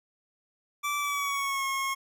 25% pulse tone with pitch glide, 1163 to 1085.1 Hz, D6 to C#6, -17 to -37 cents, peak -24 dBFS, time 0.83-1.95 s, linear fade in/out 20 ms, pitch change -120 cents, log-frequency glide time 0.98-1.65 s, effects none

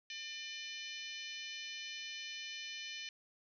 harmonic tone with a mistuned harmonic, 599 Hz, D5, 34 cents sharp, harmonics 3 / 4 / 5 / 6 / 7 / 8 / 9 / 10, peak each -52 / -48 / -48 / -53 / -51 / -57 / -58 / -54 dBFS, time 0.1-3.09 s, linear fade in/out 2 ms, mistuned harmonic 8, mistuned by +68 cents, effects none

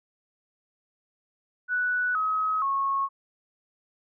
sine tone with pitch steps, 1480 / 1273.6 / 1096 Hz, F#6 / D#6 / C#6, 0 / +40 / -20 cents, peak -23 dBFS, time 1.68-3.09 s, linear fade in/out 50 ms, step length 470 ms, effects none

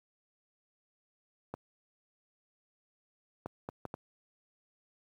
clicks, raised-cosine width 1 ms, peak -24 dBFS, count 5, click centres 1.54 / 3.46 / 3.689 / 3.853 / 3.941 s, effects high-pass 80 Hz 12 dB/octave + 10-bit

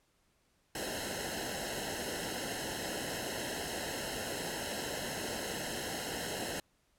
pink noise with comb filter, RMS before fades -38 dBFS, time 0.75-6.6 s, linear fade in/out 2 ms, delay 0.85 ms, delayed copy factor -0.9, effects pink hiss -73 dBFS RMS until 6.98 s + low-pass 12000 Hz 12 dB/octave

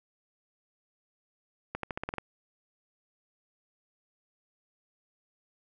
accelerating click train, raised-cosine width 0.5 ms, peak -18 dBFS, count 8, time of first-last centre 1.75-2.183 s, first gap 83 ms, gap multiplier 0.9, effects none

